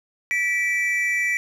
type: tone pair together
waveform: triangle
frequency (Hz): 1950 / 2324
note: B6 / D7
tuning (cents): -23 / -19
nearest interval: minor third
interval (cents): 304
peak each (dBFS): -21 / -21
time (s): 0.31-1.37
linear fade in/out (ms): 0
effects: none